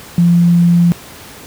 sine tone, 172.5 Hz, F3, 21 cents flat, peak -6 dBFS, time 0.18-0.92 s, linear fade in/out 0 ms, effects pink hiss -34 dBFS RMS until 1.46 s + high-pass 80 Hz 12 dB/octave

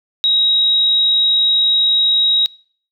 sine tone, 3812 Hz, A#7, 38 cents sharp, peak -11 dBFS, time 0.24-2.46 s, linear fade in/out 0 ms, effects noise-tail reverb RT60 0.5 s tail -23 dB re dry

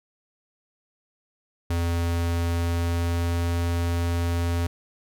square tone with pitch glide, 85.1 to 85.59 Hz, F2 to F2, -44 to -34 cents, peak -23 dBFS, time 1.7-4.67 s, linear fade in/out 5 ms, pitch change +10 cents, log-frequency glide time 2.51-3.53 s, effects none

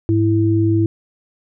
sine tone pair together, 104.24 / 329.6 Hz, G#2 / E4, +7 / 0 cents, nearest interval octave + minor sixth, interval 1993 cents, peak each -15 dBFS, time 0.09-0.86 s, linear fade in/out 0 ms, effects none

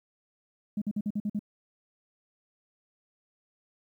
sine tone bursts, 208.1 Hz, G#3, 4 cents sharp, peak -26 dBFS, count 7, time 0.77-1.393 s, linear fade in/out 5 ms, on 47 ms, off 49 ms, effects tanh soft clip ceiling -23 dBFS + 11-bit

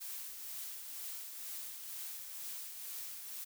blue noise with tremolo, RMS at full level -43 dBFS, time 0-3.45 s, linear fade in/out 20 ms, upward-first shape triangle, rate 2.1 Hz, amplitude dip 45%, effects none

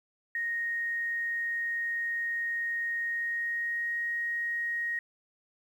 sine tone with pitch glide, 1864.7 to 1877.7 Hz, A#6 to A#6, 0 to +12 cents, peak -29 dBFS, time 0.35-4.99 s, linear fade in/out 2 ms, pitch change +12 cents, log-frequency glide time 3.06-4.02 s, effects 10-bit

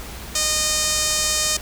sawtooth tone with band-pass filter, 615 Hz, D#5, 20 cents flat, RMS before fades -21 dBFS, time 0.35-1.57 s, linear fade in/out 5 ms, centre 6800 Hz, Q 1.8, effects added 60 Hz sine -36 dBFS peak until 1.61 s + pink hiss -36 dBFS RMS until 1.61 s

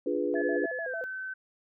sine chord, D diminished seventh, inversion none, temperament equal, 293.7 / 349.2 / 415.3 / 493.9 Hz, D4 / F4 / Ab4 / Cb5, 0 / 0 / 0 / 0 cents, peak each -32 dBFS, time 0.06-0.66 s, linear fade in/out 5 ms
sine tone with vibrato, 580 Hz, D5, 22 cents flat, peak -34 dBFS, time 0.34-1.04 s, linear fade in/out 0 ms, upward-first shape square, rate 6.7 Hz, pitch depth 230 cents each way
sine tone with pitch glide, 1716 to 1528.8 Hz, A6 to G6, -44 to -44 cents, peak -34 dBFS, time 0.35-1.34 s, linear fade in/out 10 ms, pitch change -200 cents, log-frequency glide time 0.81-0.95 s
effects none

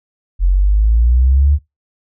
sine exponential sweep, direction up, 43.65 to 74.7 Hz, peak -8 dBFS, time 0.39-1.59 s, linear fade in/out 50 ms, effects noise-tail reverb RT60 0.2 s tail -22 dB re dry

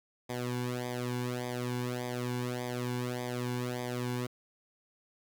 sawtooth tone with flanger, 123.47 Hz, B2, in tune, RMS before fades -35 dBFS, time 0.29-4.27 s, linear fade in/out 10 ms, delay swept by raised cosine 0.71 to 1.6 ms, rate 1.7 Hz, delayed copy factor -0.95, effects 10-bit

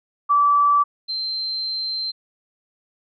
sine tone pair in turn, 1157 / 4123 Hz, D6 / C8, -26 / -26 cents, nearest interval octave + minor seventh, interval 2200 cents, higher second, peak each -13 / -23 dBFS, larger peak first, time 0.29-0.84 / 1.08-2.12 s, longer second, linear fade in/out 20 ms, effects none

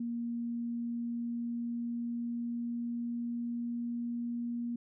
sine tone with pitch glide, 235.4 to 237.6 Hz, A#3 to A#3, +17 to +33 cents, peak -33 dBFS, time 0-4.76 s, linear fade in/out 5 ms, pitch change +16 cents, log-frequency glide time 0.15-4.44 s, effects none

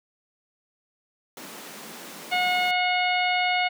pink high-pass noise, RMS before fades -41 dBFS, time 1.37-2.71 s, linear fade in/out 2 ms, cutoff 170 Hz, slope 48 dB/octave
harmonic tone, 725 Hz, F#5, 35 cents flat, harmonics 1 / 2 / 3 / 4 / 5 / 6, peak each -24 / -32 / -25 / -30 / -36 / -38 dBFS, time 2.31-3.69 s, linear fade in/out 20 ms
effects none

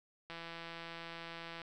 click train, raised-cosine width 0.3 ms, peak -30 dBFS, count 221, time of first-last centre 0.3-1.617 s, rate 167 Hz, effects none

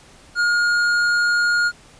triangle tone with tanh clipping, 1426 Hz, F6, 36 cents sharp, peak -17 dBFS, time 0.35-1.72 s, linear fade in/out 50 ms, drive 14 dB, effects pink hiss -48 dBFS RMS until 1.99 s + resampled to 22050 Hz

